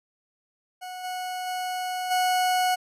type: tone with level steps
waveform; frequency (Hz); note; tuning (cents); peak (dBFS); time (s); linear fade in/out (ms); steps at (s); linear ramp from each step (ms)
40% pulse; 734; F#5; -14; -34 / -29 / -27 / -20; 0.81-2.76; 20; 1.03 / 1.46 / 2.1; 20
effects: resampled to 32000 Hz